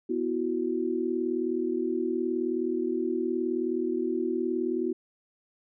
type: chord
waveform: sine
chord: B suspended fourth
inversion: none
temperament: equal with one note detuned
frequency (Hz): 246.9 / 329.6 / 368.7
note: B3 / E4 / F#4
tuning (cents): 0 / 0 / -6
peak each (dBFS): -32 / -30 / -29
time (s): 0.09-4.93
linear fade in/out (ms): 10
effects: none